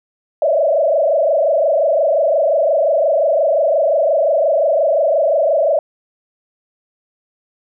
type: tone with frequency modulation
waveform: sine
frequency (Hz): 610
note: D#5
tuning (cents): -34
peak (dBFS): -11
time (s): 0.42-5.79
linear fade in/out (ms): 2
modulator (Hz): 25.7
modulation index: 2.4
effects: none